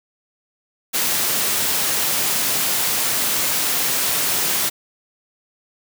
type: high-pass noise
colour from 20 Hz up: white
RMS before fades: -20 dBFS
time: 0.93-4.7 s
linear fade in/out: 20 ms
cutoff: 100 Hz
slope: 96 dB/octave
effects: none